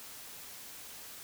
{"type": "silence", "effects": ["white hiss -48 dBFS RMS until 1.23 s"]}